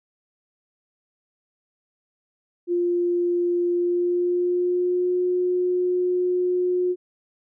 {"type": "tone with pitch glide", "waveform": "sine", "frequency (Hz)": [350, 360.7], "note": ["F4", "F#4"], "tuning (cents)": [4, -44], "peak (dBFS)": -19, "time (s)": [2.67, 6.96], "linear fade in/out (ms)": 50, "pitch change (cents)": 52, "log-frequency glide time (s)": [3.74, 5.18], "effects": []}